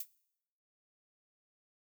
violet noise with exponential decay, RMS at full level -33 dBFS, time 0-0.08 s, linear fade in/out 5 ms, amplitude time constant 16 ms, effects noise-tail reverb RT60 0.8 s tail -20 dB re dry

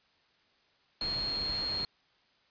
sine tone in noise, 4249 Hz, C8, 26 cents sharp, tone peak -31 dBFS, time 1.01-1.85 s, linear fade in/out 2 ms, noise pink, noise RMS -41 dBFS, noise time 1.01-1.85 s, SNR +7 dB, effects white hiss -68 dBFS RMS until 2.5 s + resampled to 11025 Hz

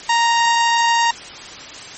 sawtooth tone, 932.3 Hz, A#5, in tune, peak -9 dBFS, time 0.09-1.11 s, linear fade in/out 5 ms, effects white hiss -34 dBFS RMS until 1.97 s + MP3 32 kbps

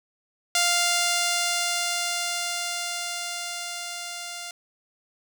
5% pulse tone with level ramp, 698.5 Hz, F5, in tune, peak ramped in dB -8 to -23 dBFS, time 0.55-4.51 s, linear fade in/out 2 ms, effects none

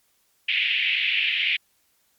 white band-pass noise, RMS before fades -23 dBFS, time 0.48-1.57 s, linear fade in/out 10 ms, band 2100 to 3100 Hz, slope 48 dB/octave, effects white hiss -66 dBFS RMS until 2.18 s + MP3 96 kbps

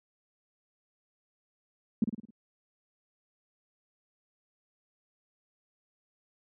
sine tone with echo, 220 Hz, A3, in tune, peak -20 dBFS, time 2.02-2.04 s, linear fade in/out 2 ms, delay 53 ms, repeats 5, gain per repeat -6 dB, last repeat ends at 2.305 s, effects high-pass 100 Hz 12 dB/octave

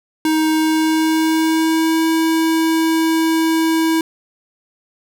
square tone with pitch glide, 314.5 to 323.9 Hz, D#4 to E4, +19 to -30 cents, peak -14 dBFS, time 0.25-4.01 s, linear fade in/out 2 ms, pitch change +51 cents, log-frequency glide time 0.52-2.07 s, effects none

